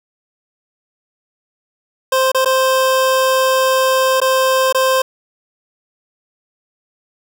25% pulse tone with dropouts, 523.3 Hz, C5, in tune, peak -8 dBFS, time 2.12-5.02 s, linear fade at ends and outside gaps 5 ms, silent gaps 2.318-2.346 / 2.448-2.457 / 4.203-4.215 / 4.726-4.746 s, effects none

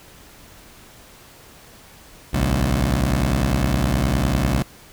15% pulse beating tone pair, 60.9 / 70.8 Hz, B1 / C#2, -24 / +37 cents, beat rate 9.9 Hz, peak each -14 dBFS, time 2.33-4.63 s, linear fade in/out 10 ms, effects pink hiss -46 dBFS RMS until 4.92 s

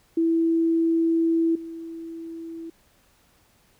sine tone with level steps, 329.6 Hz, E4, in tune, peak -18 / -33 dBFS, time 0.17-2.7 s, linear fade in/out 5 ms, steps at 1.55 s, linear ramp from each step 5 ms, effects pink hiss -61 dBFS RMS until 3.79 s

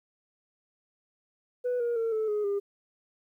sine tone with pitch steps, 493.9 / 474.1 / 455 / 436.7 / 419.2 / 402.3 Hz, B4 / A#4 / A#4 / A4 / G#4 / G4, 0 / +29 / -42 / -13 / +16 / +45 cents, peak -24 dBFS, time 1.64-2.6 s, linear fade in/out 20 ms, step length 160 ms, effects tanh soft clip ceiling -24 dBFS + 11-bit

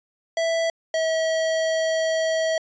square tone pair in turn, 659.3 / 644.2 Hz, E5 / E5, 0 / -40 cents, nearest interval unison, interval 40 cents, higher first, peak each -21 dBFS, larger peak neither, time 0.37-0.7 / 0.94-2.58 s, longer second, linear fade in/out 2 ms, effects resampled to 16000 Hz

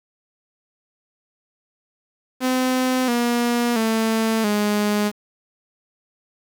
sawtooth tone with pitch steps, 256.2 / 239 / 223 / 208.1 Hz, C4 / A#3 / A3 / G#3, -36 / +43 / +23 / +4 cents, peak -14 dBFS, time 2.4-5.12 s, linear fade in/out 50 ms, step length 680 ms, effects 7-bit

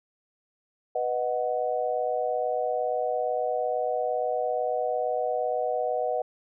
sine chord, B major, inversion none, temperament equal, 493.9 / 622.3 / 740 Hz, B4 / D#5 / F#5, 0 / 0 / 0 cents, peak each -29 dBFS, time 0.95-6.22 s, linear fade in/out 5 ms, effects none

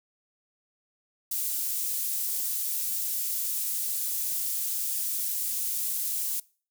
pink high-pass noise, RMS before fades -30 dBFS, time 1.31-6.4 s, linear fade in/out 5 ms, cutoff 11000 Hz, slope 12 dB/octave, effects noise-tail reverb RT60 0.4 s tail -23 dB re dry

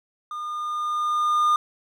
triangle tone with level ramp, 1214 Hz, D#6, 43 cents flat, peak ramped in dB -28 to -14 dBFS, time 0.31-1.56 s, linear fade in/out 2 ms, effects none

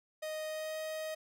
45% pulse tone with pitch glide, 622.3 to 628.1 Hz, D#5 to D#5, 0 to +16 cents, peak -37 dBFS, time 0.22-1.15 s, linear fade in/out 10 ms, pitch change +16 cents, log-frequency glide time 0.48-0.78 s, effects none

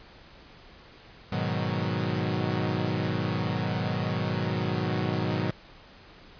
sawtooth chord, G# minor seventh, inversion none, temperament equal, 103.83 / 123.47 / 155.56 / 185 Hz, G#2 / B2 / D#3 / F#3, 0 / 0 / 0 / 0 cents, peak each -28 dBFS, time 1.32-5.51 s, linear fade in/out 5 ms, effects pink hiss -51 dBFS RMS until 6.39 s + resampled to 11025 Hz

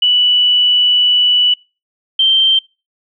sine tone pair in turn, 2960 / 3136 Hz, F#7 / G7, 0 / 0 cents, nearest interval minor second, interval 100 cents, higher second, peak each -8 dBFS, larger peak neither, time 0.02-1.54 / 2.19-2.59 s, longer first, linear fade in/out 5 ms, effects noise-tail reverb RT60 0.3 s tail -25 dB re dry

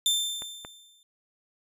sawtooth tone with exponential decay, 3568 Hz, A7, 23 cents sharp, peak -17 dBFS, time 0.06-1.03 s, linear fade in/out 1 ms, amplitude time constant 210 ms
clicks, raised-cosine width 0.5 ms, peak -26 / -24 dBFS, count 2, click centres 0.421 / 0.649 s
effects resampled to 32000 Hz

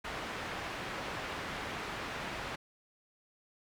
white low-pass noise, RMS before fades -40 dBFS, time 0.04-2.56 s, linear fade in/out 10 ms, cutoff 2000 Hz, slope 12 dB/octave, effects none

